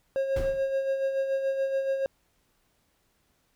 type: tone with tremolo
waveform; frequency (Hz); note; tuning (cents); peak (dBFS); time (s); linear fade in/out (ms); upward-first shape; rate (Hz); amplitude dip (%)
triangle; 540; C#5; -45; -21; 0.16-2.06; 0; sine; 7; 50
type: noise with exponential decay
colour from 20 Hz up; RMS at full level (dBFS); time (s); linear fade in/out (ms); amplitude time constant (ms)
brown; -25; 0.36-0.71; 5; 76
effects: pink hiss -70 dBFS RMS until 3.55 s